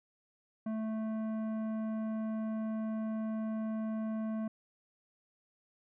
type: tone with tanh clipping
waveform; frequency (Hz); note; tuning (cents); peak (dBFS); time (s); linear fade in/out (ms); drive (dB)
sine; 219.5; A3; -4; -35; 0.66-4.48; 5; 12
effects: none